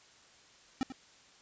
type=tone with echo; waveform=square; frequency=263.3 Hz; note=C4; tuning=11 cents sharp; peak=-29 dBFS; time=0.81-0.83 s; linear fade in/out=0 ms; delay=91 ms; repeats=1; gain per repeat=-12 dB; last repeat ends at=0.921 s; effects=white hiss -60 dBFS RMS until 1.41 s + resampled to 16000 Hz